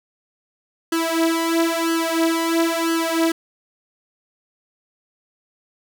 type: tone with flanger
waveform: sawtooth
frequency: 330 Hz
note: E4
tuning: 2 cents sharp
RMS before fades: -20 dBFS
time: 0.92-3.32 s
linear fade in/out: 5 ms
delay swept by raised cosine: 0.65 to 4.05 ms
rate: 1 Hz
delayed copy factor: +0.9
effects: none